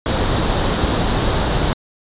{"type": "noise with comb filter", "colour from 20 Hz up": "pink", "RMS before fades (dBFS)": -17, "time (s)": [0.06, 1.73], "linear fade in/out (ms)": 0, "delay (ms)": 0.21, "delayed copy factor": 0.5, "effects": ["resampled to 8000 Hz"]}